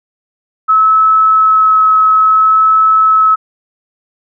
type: tone with vibrato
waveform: sine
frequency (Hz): 1293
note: E6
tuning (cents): -34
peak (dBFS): -5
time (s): 0.68-3.36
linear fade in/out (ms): 20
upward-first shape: sine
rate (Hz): 0.58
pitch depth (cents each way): 9
effects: none